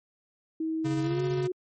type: tone with pitch glide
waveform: sine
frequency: 320 to 365.5 Hz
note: D#4 to F#4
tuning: +49 to -21 cents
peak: -27 dBFS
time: 0.6-1.52 s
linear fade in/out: 5 ms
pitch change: +230 cents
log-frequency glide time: 1.02-1.21 s
type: tone with tremolo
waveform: square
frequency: 138.59 Hz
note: C#3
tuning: in tune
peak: -29 dBFS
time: 0.84-1.48 s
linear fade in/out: 20 ms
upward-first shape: square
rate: 15 Hz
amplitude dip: 25%
effects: MP3 32 kbps